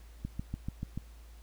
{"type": "click train", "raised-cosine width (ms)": 5, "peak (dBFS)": -23, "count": 6, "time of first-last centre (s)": [0.25, 0.976], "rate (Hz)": 6.89, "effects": ["added 56 Hz sine -49 dBFS peak until 1.42 s", "pink hiss -62 dBFS RMS until 1.42 s"]}